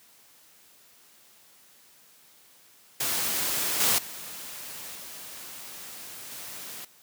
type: noise with level steps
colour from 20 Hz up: white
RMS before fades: -28 / -23 / -40 / -42 / -40 dBFS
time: 3-6.85 s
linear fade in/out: 5 ms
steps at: 3.8 / 3.98 / 4.95 / 6.31 s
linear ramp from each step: 5 ms
effects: white hiss -57 dBFS RMS until 7.02 s + high-pass 100 Hz 12 dB/octave